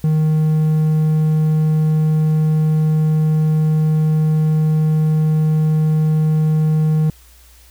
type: tone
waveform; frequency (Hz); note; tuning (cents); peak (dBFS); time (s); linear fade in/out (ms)
triangle; 155.56; D#3; 0; -10; 0.04-7.1; 2
effects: added 60 Hz sine -45 dBFS peak until 7.7 s + white hiss -49 dBFS RMS until 7.7 s